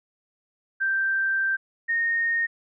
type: tone pair in turn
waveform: sine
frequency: 1568 / 1848.4 Hz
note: G6 / A#6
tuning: 0 / -15 cents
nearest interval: minor third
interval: 285 cents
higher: second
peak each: -21 dBFS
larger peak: neither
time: 0.8-1.57 / 1.88-2.47 s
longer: first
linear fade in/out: 20 ms
effects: none